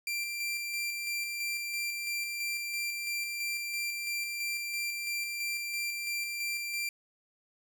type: tone with tremolo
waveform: sawtooth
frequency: 2363 Hz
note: D7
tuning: 10 cents sharp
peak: -28 dBFS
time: 0.07-6.89 s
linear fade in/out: 2 ms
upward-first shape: square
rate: 3 Hz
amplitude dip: 30%
effects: none